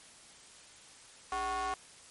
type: ring-modulated tone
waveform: square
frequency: 174.61 Hz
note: F3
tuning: in tune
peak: -30 dBFS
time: 1.32-1.74 s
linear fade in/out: 2 ms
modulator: 930 Hz
effects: white hiss -55 dBFS RMS until 2.1 s + MP3 48 kbps